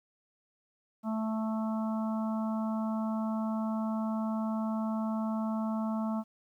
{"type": "harmonic tone", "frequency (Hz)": 220, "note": "A3", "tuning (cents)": 0, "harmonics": [1, 3, 4, 5, 6], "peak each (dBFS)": [-30, -40, -42, -44, -46], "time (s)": [1.03, 6.24], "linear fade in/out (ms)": 50, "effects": ["11-bit"]}